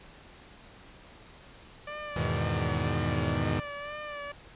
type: tone with vibrato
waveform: 15% pulse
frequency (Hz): 587.3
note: D5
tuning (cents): 0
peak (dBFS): -30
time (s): 1.87-4.32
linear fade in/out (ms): 5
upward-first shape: sine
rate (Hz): 2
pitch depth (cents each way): 42
type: chord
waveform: sawtooth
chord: E major seventh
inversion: none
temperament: equal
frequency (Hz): 82.41 / 103.83 / 123.47 / 155.56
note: E2 / G#2 / B2 / D#3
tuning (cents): 0 / 0 / 0 / 0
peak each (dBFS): -29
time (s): 2.16-3.6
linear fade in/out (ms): 5
effects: pink hiss -52 dBFS RMS until 4.55 s + resampled to 8000 Hz